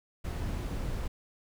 brown noise, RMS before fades -34 dBFS, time 0.24-1.08 s, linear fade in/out 10 ms, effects none

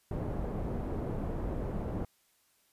pink low-pass noise, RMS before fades -35 dBFS, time 0.11-2.05 s, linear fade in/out 2 ms, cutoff 590 Hz, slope 12 dB/octave, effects white hiss -70 dBFS RMS until 2.72 s + resampled to 32000 Hz

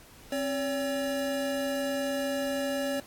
square tone pair together, 267.1 / 566.8 Hz, C4 / C#5, +36 / +38 cents, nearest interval octave + minor second, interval 1302 cents, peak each -33 / -31 dBFS, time 0.32-3 s, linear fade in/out 2 ms, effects pink hiss -53 dBFS RMS until 3.06 s + AAC 64 kbps

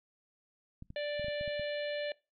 clicks, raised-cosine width 5 ms, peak -33 dBFS, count 8, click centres 0.824 / 0.904 / 1.196 / 1.245 / 1.283 / 1.411 / 1.478 / 1.596 s
harmonic tone, 587.3 Hz, D5, in tune, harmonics 1 / 3 / 4 / 5 / 6 / 7, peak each -34 / -43 / -48 / -47 / -49 / -50 dBFS, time 0.96-2.12 s, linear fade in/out 2 ms
effects noise-tail reverb RT60 0.3 s tail -24 dB re dry

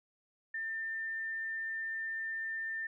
sine tone, 1796 Hz, A6, 35 cents sharp, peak -35 dBFS, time 0.54-2.87 s, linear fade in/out 5 ms, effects none

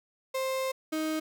35% pulse tone pair in turn, 526 / 313.3 Hz, C5 / D#4, +9 / +12 cents, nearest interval major sixth, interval 897 cents, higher first, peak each -27 dBFS, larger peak neither, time 0.34-0.72 / 0.92-1.2 s, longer first, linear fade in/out 10 ms, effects none

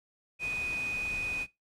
sine tone in noise, 2489 Hz, D#7, in tune, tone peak -31 dBFS, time 0.39-1.47 s, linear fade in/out 50 ms, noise pink, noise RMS -44 dBFS, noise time 0.39-1.47 s, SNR +10 dB, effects noise-tail reverb RT60 0.2 s tail -18 dB re dry + low-pass 9000 Hz 12 dB/octave

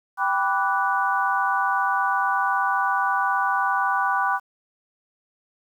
sine chord, G major seventh, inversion none, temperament equal with one note detuned, 784 / 987.8 / 1162.5 / 1480 Hz, G5 / B5 / D6 / F#6, 0 / 0 / -18 / 0 cents, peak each -25 dBFS, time 0.17-4.4 s, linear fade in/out 50 ms, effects 9-bit

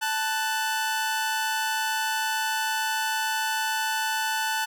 sawtooth tone pair together, 880 / 1491.1 Hz, A5 / F#6, 0 / +13 cents, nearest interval major sixth, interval 913 cents, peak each -23 / -25 dBFS, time 0.01-4.66 s, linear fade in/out 20 ms, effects none

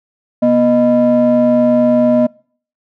triangle ring-modulated tone, 187.8 Hz, F#3, 26 cents sharp, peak -3 dBFS, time 0.42-2.27 s, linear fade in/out 10 ms, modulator 430 Hz, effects noise-tail reverb RT60 0.5 s tail -26 dB re dry

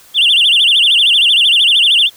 sine tone with vibrato, 3136 Hz, G7, in tune, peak -5 dBFS, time 0.14-2.1 s, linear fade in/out 50 ms, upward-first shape sine, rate 13 Hz, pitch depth 230 cents each way, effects tanh soft clip ceiling -4 dBFS + white hiss -43 dBFS RMS until 2.16 s

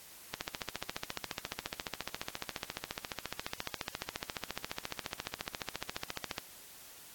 click train, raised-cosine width 0.2 ms, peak -18 dBFS, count 88, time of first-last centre 0.34-6.382 s, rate 14.4 Hz, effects white hiss -53 dBFS RMS until 7.14 s + AAC 64 kbps

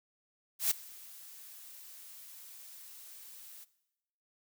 blue noise with ADSR envelope, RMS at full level -27 dBFS, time 0.59-3.65 s, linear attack 120 ms, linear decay 9 ms, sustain -24 dB, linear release 19 ms, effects noise-tail reverb RT60 0.9 s tail -18 dB re dry

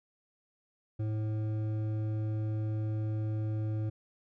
triangle tone with hard clipping, 108.2 Hz, A2, 29 cents flat, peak -32 dBFS, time 0.99-3.9 s, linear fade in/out 10 ms, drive 13 dB, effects none

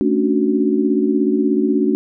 sine chord, D major seventh, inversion second, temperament equal, 220 / 277.2 / 293.7 / 370 Hz, A3 / C#4 / D4 / F#4, 0 / 0 / 0 / 0 cents, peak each -19 dBFS, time 0.01-1.95 s, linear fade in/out 0 ms, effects none

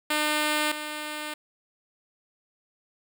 5% pulse tone pair in turn, 302.2 / 302.2 Hz, D4 / D4, +50 / +50 cents, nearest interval unison, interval 0 cents, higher neither, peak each -12 / -21 dBFS, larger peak first, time 0.1-0.72 / 0.72-1.34 s, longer neither, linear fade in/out 5 ms, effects none

